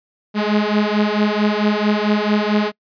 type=beating tone pair; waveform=sawtooth; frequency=207.7 / 212.2 Hz; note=G#3 / G#3; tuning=0 / +38 cents; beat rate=4.5 Hz; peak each=-14 dBFS; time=0.34-2.72 s; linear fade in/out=50 ms; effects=noise-tail reverb RT60 0.1 s tail -26 dB re dry + resampled to 11025 Hz